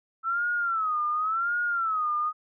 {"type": "tone with vibrato", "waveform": "sine", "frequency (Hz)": 1316, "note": "E6", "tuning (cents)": -3, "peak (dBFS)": -24, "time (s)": [0.23, 2.33], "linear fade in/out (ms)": 50, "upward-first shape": "sine", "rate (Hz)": 0.91, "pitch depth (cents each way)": 150, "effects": []}